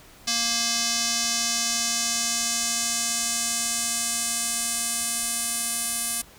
square tone with band-pass filter sweep, 233.1 Hz, A#3, in tune, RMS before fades -26 dBFS, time 0.27-6.22 s, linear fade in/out 10 ms, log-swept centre 5500 to 9800 Hz, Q 2, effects pink hiss -50 dBFS RMS until 6.38 s

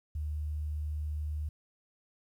sine tone, 75.6 Hz, D#2, 49 cents flat, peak -32 dBFS, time 0.15-1.49 s, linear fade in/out 5 ms, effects 11-bit

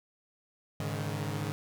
sawtooth chord, Ab suspended fourth, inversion none, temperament equal with one note detuned, 103.83 / 141.18 / 155.56 Hz, Ab2 / Db3 / Eb3, 0 / +32 / 0 cents, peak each -32 / -33 / -33 dBFS, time 0.8-1.52 s, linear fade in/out 0 ms, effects none

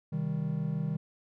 triangle chord, C minor, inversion none, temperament just, 130.81 / 156.98 / 196.22 Hz, C3 / Eb3 / G3, 0 / +16 / +2 cents, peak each -35 / -29 / -34 dBFS, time 0.12-0.97 s, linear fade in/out 10 ms, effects none

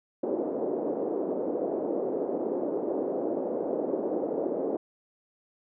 pink band-pass noise, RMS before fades -30 dBFS, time 0.23-4.77 s, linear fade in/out 5 ms, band 310 to 560 Hz, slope 24 dB/octave, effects none

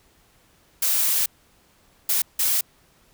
blue noise bursts at uneven times, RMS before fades -21 dBFS, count 3, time 0.82-1.26 / 2.09-2.22 / 2.39-2.61 s, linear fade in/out 5 ms, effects pink hiss -59 dBFS RMS until 3.13 s

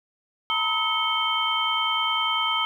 sine tone cluster, 908 / 978 / 1281 / 2197 / 3120 Hz, A#5 / B5 / E6 / C#7 / G7, -46 / -17 / -50 / -16 / -9 cents, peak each -30 / -34 / -26 / -30 / -25 dBFS, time 0.5-2.65 s, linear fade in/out 0 ms, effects 9-bit

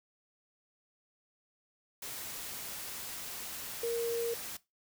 sine tone in noise, 466.2 Hz, A#4, in tune, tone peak -30 dBFS, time 3.83-4.34 s, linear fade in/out 5 ms, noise white, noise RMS -42 dBFS, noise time 2.02-4.57 s, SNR +9 dB, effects noise-tail reverb RT60 0.2 s tail -18 dB re dry

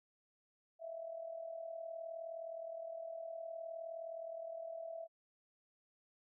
sine tone with amplitude modulation, 660 Hz, E5, 2 cents sharp, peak -40 dBFS, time 0.79-5.08 s, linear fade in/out 50 ms, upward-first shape sine, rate 39.4 Hz, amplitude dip 65%, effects none

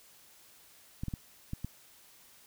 clicks, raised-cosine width 5 ms, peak -23 dBFS, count 5, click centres 1.035 / 1.083 / 1.138 / 1.534 / 1.646 s, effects white hiss -59 dBFS RMS until 2.46 s

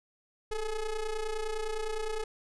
square ring-modulated tone, 212.1 Hz, G#3, 37 cents sharp, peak -29 dBFS, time 0.51-2.24 s, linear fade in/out 5 ms, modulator 227 Hz, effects resampled to 24000 Hz

